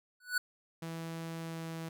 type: tone with exponential growth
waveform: square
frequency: 1480 Hz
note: F#6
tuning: in tune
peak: -26 dBFS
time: 0.2-0.38 s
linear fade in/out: 5 ms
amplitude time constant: 37 ms
type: tone with pitch glide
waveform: sawtooth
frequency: 164.5 to 163.55 Hz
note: E3 to E3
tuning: -3 to -13 cents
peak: -35 dBFS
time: 0.82-1.89 s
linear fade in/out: 5 ms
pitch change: -10 cents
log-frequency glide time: 1.4-1.68 s
effects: none